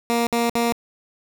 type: tone bursts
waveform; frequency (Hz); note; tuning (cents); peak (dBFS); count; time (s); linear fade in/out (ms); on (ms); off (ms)
15% pulse; 234.8; A#3; +13; -12; 3; 0.1-0.724; 0; 170; 57
effects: 8-bit